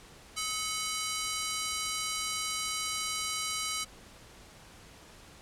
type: ring-modulated tone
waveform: 10% pulse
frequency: 1743 Hz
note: A6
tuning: 17 cents flat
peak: -19 dBFS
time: 0.36-3.85 s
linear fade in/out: 20 ms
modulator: 467 Hz
effects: pink hiss -53 dBFS RMS until 5.41 s + low-pass 10000 Hz 12 dB/octave